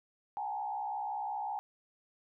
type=tone with frequency modulation; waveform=sine; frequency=830.6 Hz; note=G#5; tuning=in tune; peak=-34 dBFS; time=0.37-1.59 s; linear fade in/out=0 ms; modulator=65.5 Hz; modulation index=1; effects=none